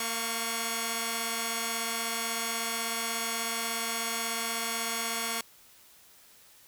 5% pulse tone cluster, 229.2 / 704 / 1108 Hz, A#3 / F5 / C#6, -29 / +14 / -1 cents, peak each -23 / -27 / -21 dBFS, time 0-5.41 s, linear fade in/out 2 ms, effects white hiss -57 dBFS RMS until 6.67 s

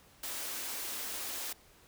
white high-pass noise, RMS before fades -39 dBFS, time 0.23-1.53 s, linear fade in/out 5 ms, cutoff 230 Hz, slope 96 dB/octave, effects pink hiss -61 dBFS RMS until 1.87 s

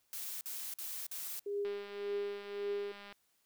blue noise bursts, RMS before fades -42 dBFS, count 4, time 0.13-1.394 s, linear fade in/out 0 ms, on 280 ms, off 48 ms
sine tone with tremolo, 405.7 Hz, G#4, 41 cents flat, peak -32 dBFS, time 1.46-2.92 s, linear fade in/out 5 ms, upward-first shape triangle, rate 1.8 Hz, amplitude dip 90%
click train, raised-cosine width 0.3 ms, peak -35 dBFS, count 299, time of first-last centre 1.65-3.125 s, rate 202 Hz
effects white hiss -75 dBFS RMS until 3.45 s

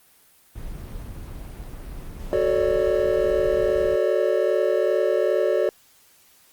brown noise, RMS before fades -35 dBFS, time 0.55-3.96 s, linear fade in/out 10 ms
triangle chord, D major seventh, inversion first, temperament equal with one note detuned, 370 / 440 / 554.4 / 596.9 Hz, F#4 / A4 / C#5 / D5, 0 / 0 / 0 / +28 cents, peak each -22 dBFS, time 2.33-5.69 s, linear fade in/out 0 ms
effects white hiss -56 dBFS RMS until 6.52 s + Opus 32 kbps

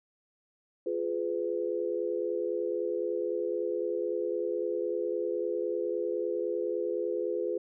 sine chord, F diminished, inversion none, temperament just, 349.2 / 419.1 / 502.9 Hz, F4 / Ab4 / Cb5, 0 / +16 / +31 cents, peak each -33 dBFS, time 0.86-7.58 s, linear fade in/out 5 ms, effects none

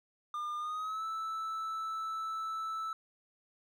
triangle tone with pitch glide, 1206 to 1315.2 Hz, D6 to E6, +46 to -4 cents, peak -33 dBFS, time 0.34-2.93 s, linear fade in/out 2 ms, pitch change +150 cents, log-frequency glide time 0.58-1.04 s, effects none

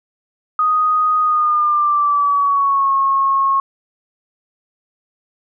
sine tone with pitch glide, 1244.5 to 1089.7 Hz, D#6 to C#6, 0 to -30 cents, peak -12 dBFS, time 0.59-3.6 s, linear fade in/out 2 ms, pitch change -230 cents, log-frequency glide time 1.21-2.93 s, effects none

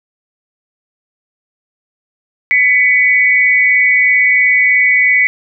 sine tone pair together, 1998 / 2241 Hz, B6 / C#7, +20 / +18 cents, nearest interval major second, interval 198 cents, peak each -10 dBFS, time 2.51-5.27 s, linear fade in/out 0 ms, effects none

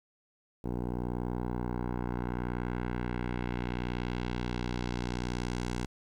10% pulse tone with low-pass filter sweep, 60.7 Hz, B1, 29 cents flat, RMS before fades -34 dBFS, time 0.64-5.86 s, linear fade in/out 5 ms, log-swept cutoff 620 to 7800 Hz, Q 1.1, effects 10-bit

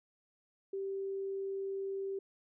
sine tone, 390 Hz, G4, 9 cents flat, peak -35 dBFS, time 0.73-2.19 s, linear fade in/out 5 ms, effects none

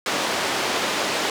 pink band-pass noise, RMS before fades -24 dBFS, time 0.06-1.3 s, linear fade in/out 2 ms, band 360 to 5800 Hz, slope 12 dB/octave, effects none

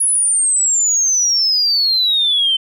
sine exponential sweep, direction down, 10550 to 3063 Hz, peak -11 dBFS, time 0-2.57 s, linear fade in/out 10 ms, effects tanh soft clip ceiling -7 dBFS

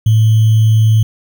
sine tone with sample-and-hold, 110 Hz, A2, in tune, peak -6 dBFS, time 0.06-1.03 s, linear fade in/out 5 ms, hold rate 3150 Hz, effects none

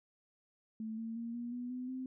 sine tone with pitch steps, 220.4 / 226.3 / 232.4 / 238.7 / 245.1 / 251.7 / 258.5 Hz, A3 / A3 / A#3 / A#3 / B3 / B3 / C4, +3 / +49 / -5 / +41 / -13 / +33 / -21 cents, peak -38 dBFS, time 0.8-2.06 s, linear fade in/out 2 ms, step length 180 ms, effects none

